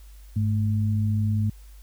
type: tone pair together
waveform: sine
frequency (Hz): 102.5 / 217.2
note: G#2 / A3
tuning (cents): -22 / -22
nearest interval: octave + minor second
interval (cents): 1300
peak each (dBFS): -21 / -28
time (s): 0.36-1.5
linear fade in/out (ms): 5
effects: added 50 Hz sine -43 dBFS peak until 1.82 s + white hiss -58 dBFS RMS until 1.82 s